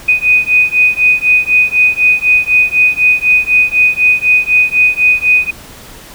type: beating tone pair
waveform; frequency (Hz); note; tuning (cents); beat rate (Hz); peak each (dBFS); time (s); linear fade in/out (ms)
sine; 2489 / 2493; D#7 / D#7; 0 / +3; 4; -10; 0.08-5.51; 10
effects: pink hiss -34 dBFS RMS until 6.14 s